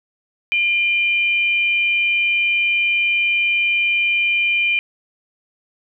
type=tone pair together; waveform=sine; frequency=2400 / 3050 Hz; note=D7 / G7; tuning=+37 / -48 cents; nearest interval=major third; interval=415 cents; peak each=-15 / -25 dBFS; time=0.52-4.79 s; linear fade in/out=0 ms; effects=none